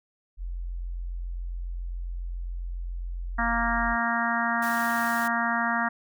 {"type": "tone", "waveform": "sine", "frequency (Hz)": 43.65, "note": "F1", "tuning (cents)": 0, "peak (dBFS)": -30, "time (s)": [0.37, 3.97], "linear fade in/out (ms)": 50}
{"type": "harmonic tone", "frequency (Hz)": 233.1, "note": "A#3", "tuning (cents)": 0, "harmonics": [1, 3, 4, 5, 6, 7, 8], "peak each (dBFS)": [-31, -31, -31, -31, -31, -31, -31], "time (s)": [3.38, 5.89], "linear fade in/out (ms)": 10}
{"type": "band-stop noise", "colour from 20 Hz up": "white", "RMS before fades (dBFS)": -40, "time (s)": [4.62, 5.28], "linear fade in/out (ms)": 5, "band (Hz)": [640, 1000], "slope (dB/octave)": 96}
{"effects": []}